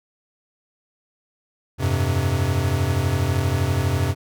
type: chord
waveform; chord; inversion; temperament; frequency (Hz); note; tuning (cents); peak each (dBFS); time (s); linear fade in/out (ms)
square; F suspended second; none; equal with one note detuned; 87.31 / 99.77 / 130.81; F2 / G2 / C3; 0 / +31 / 0; -24; 1.78-4.15; 50
effects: none